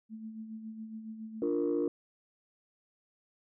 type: tone with tremolo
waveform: sine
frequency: 220.3 Hz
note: A3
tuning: 2 cents sharp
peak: -38 dBFS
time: 0.09-1.5 s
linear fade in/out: 50 ms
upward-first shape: sine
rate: 7.2 Hz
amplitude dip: 50%
type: chord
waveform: sine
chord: Bb major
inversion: first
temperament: equal with one note detuned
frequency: 294.5 / 349.2 / 466.2 Hz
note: D4 / F4 / Bb4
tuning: +5 / 0 / 0 cents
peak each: -31 dBFS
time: 1.42-1.88 s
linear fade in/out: 2 ms
effects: tanh soft clip ceiling -22 dBFS